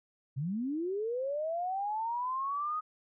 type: linear sweep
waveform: sine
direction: up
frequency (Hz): 123.47 to 1261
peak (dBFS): -31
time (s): 0.36-2.81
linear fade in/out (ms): 20
effects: none